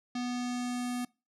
square tone with low-pass filter sweep, 246 Hz, B3, 7 cents flat, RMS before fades -34 dBFS, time 0.15-1.05 s, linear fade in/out 5 ms, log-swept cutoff 5200 to 11000 Hz, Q 1.7, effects noise-tail reverb RT60 0.3 s tail -24 dB re dry

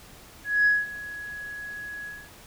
sine tone with ADSR envelope, 1675 Hz, G#6, 14 cents sharp, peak -15 dBFS, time 0.44-2.3 s, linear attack 220 ms, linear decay 200 ms, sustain -19 dB, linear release 240 ms, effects tanh soft clip ceiling -13 dBFS + pink hiss -49 dBFS RMS until 2.46 s

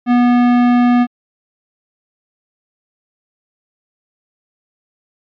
sine tone with tanh clipping, 243.7 Hz, B3, 23 cents flat, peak -10 dBFS, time 0.06-1.07 s, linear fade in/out 50 ms, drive 17 dB, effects MP3 96 kbps

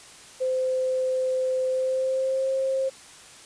sine tone with pitch glide, 516 to 531.7 Hz, C5 to C5, -24 to +28 cents, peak -22 dBFS, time 0.4-2.9 s, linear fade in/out 20 ms, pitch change +52 cents, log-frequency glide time 1.68-2.49 s, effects white hiss -47 dBFS RMS until 3.45 s + resampled to 22050 Hz

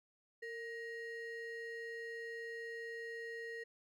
triangle ring-modulated tone, 1172 Hz, D6, 4 cents flat, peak -38 dBFS, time 0.42-3.64 s, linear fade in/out 10 ms, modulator 713 Hz, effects none

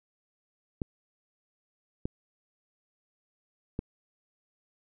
clicks, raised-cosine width 3 ms, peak -18 dBFS, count 3, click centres 0.818 / 2.055 / 3.791 s, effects none

